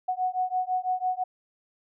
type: beating tone pair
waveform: sine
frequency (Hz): 735 / 741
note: F#5 / F#5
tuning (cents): -12 / +2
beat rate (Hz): 6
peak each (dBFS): -28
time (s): 0.08-1.24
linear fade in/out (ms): 10
effects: none